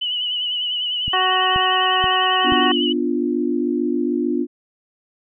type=tone with vibrato; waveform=sine; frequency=2960 Hz; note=F#7; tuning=in tune; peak=-20 dBFS; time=0.01-2.93 s; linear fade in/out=10 ms; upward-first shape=triangle; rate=10 Hz; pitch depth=62 cents each way
type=click train; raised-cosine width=5 ms; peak=-16 dBFS; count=4; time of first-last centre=1.08-2.522 s; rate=2.08 Hz
type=harmonic tone; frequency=372 Hz; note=F#4; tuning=9 cents sharp; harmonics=1 / 2 / 3 / 4 / 5 / 7; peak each=-27 / -21 / -20 / -30 / -23 / -31 dBFS; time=1.13-2.72 s; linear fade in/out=5 ms
type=chord; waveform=sine; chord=B diminished; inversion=none; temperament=equal; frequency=246.9 / 293.7 / 349.2 Hz; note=B3 / D4 / F4; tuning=0 / 0 / 0 cents; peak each=-22 dBFS; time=2.43-4.47 s; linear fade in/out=50 ms
effects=none